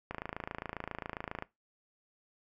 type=click train; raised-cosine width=0.5 ms; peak=-22 dBFS; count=37; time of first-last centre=0.11-1.424 s; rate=27.4 Hz; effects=noise-tail reverb RT60 0.2 s tail -19 dB re dry